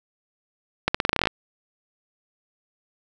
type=accelerating click train; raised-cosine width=0.3 ms; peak=-3 dBFS; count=12; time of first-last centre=0.88-1.272 s; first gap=65 ms; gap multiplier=0.87; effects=none